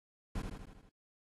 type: noise with echo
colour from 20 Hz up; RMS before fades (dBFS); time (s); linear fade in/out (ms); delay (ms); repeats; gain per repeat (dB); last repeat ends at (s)
brown; -37; 0.35-0.42; 5; 79; 6; -4; 0.894
effects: AAC 32 kbps